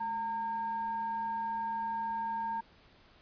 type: tone with frequency modulation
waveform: sine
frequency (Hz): 913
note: A#5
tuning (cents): -36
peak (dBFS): -32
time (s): 0-2.61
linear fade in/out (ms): 10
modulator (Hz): 701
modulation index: 0.32
effects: pink hiss -61 dBFS RMS until 3.21 s + resampled to 11025 Hz